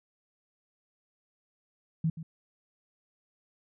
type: tone with echo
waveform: sine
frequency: 161.4 Hz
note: E3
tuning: 36 cents flat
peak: -24 dBFS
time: 2.04-2.1 s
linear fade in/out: 5 ms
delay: 130 ms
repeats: 1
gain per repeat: -13 dB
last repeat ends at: 2.23 s
effects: none